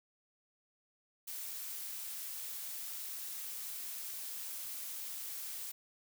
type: noise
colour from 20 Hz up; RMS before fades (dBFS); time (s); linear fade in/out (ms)
blue; -43; 1.27-5.72; 10
effects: none